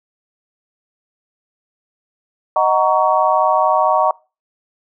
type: chord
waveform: sine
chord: D# minor seventh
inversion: none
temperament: just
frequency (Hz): 622.3 / 746.7 / 933.4 / 1120.1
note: D#5 / F#5 / A#5 / C#6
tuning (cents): 0 / +16 / +2 / +18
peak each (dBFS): -17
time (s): 2.56-4.11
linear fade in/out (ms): 2
effects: noise-tail reverb RT60 0.3 s tail -23 dB re dry